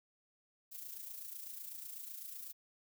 violet noise with amplitude modulation, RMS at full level -45 dBFS, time 0.71-2.53 s, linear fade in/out 20 ms, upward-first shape sine, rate 28 Hz, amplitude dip 55%, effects none

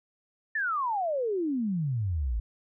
sine exponential sweep, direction down, 1812 to 51.4 Hz, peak -26 dBFS, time 0.55-2.4 s, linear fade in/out 5 ms, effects none

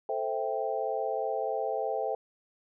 sine chord, A minor seventh, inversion none, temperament equal, 440 / 523.3 / 659.3 / 784 Hz, A4 / C5 / E5 / G5, 0 / 0 / 0 / 0 cents, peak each -34 dBFS, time 0.09-2.15 s, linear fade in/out 2 ms, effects none

